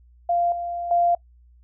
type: tone with level steps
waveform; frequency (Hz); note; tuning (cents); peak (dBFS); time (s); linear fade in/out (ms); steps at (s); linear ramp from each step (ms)
sine; 694; F5; -11; -18 / -26 / -16; 0.29-1.15; 5; 0.52 / 0.91; 2
effects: noise-tail reverb RT60 0.1 s tail -22 dB re dry + added 60 Hz sine -50 dBFS peak until 1.63 s